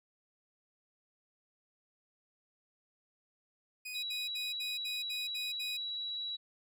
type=tone bursts; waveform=sawtooth; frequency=2489 Hz; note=D#7; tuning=in tune; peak=-37 dBFS; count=8; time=3.85-5.773 s; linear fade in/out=10 ms; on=180 ms; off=69 ms
type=tone; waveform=sine; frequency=3905 Hz; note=B7; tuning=20 cents flat; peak=-36 dBFS; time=3.94-6.37 s; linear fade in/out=20 ms
effects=none